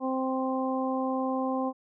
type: harmonic tone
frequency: 261.6 Hz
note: C4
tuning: in tune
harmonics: 1 / 2 / 3 / 4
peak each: -29 / -32 / -34 / -35 dBFS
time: 0-1.73 s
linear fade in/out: 50 ms
effects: none